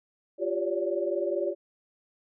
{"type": "tone cluster", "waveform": "sine", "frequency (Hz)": [349, 393.6, 559, 579], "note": ["F4", "G4", "C#5", "D5"], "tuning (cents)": [-1, 7, 14, -25], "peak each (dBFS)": [-31, -32, -32, -31], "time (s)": [0.38, 1.55], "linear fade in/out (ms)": 50, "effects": []}